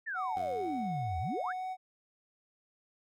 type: exponential two-way sweep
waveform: sine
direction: down then up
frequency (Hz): 1864.7 to 78.5 to 1864.7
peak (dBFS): -34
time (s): 0.06-1.53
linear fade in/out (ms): 20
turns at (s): 1.19
type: tone with vibrato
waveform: triangle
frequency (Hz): 740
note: F#5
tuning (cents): 0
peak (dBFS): -33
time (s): 0.14-1.77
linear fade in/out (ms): 50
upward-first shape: sine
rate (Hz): 2.1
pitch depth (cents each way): 17
type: tone with exponential decay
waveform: 10% pulse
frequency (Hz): 90.7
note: F#2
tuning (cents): -34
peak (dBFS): -36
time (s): 0.36-1.74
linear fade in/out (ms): 5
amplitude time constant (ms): 300
effects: none